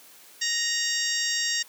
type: harmonic tone with a mistuned harmonic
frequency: 932.3 Hz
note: A#5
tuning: in tune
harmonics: 2 / 3 / 4 / 5 / 6 / 7 / 8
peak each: -30 / -35 / -33 / -33 / -29 / -36 / -32 dBFS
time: 0.41-1.63 s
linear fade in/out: 10 ms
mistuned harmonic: 3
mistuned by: +30 cents
effects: white hiss -51 dBFS RMS until 1.68 s + high-pass 200 Hz 12 dB/octave